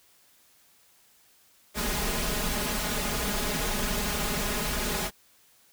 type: noise with comb filter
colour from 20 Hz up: pink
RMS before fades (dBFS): -29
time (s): 1.74-5.11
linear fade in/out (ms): 50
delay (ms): 4.8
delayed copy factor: +1
effects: white hiss -61 dBFS RMS until 5.72 s